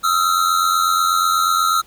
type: tone pair together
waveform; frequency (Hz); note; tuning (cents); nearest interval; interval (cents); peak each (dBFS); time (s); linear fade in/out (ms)
square; 1267.8 / 1356; D#6 / E6; +32 / +49; minor second; 117; -18; 0.03-1.82; 20
effects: pink hiss -50 dBFS RMS until 1.86 s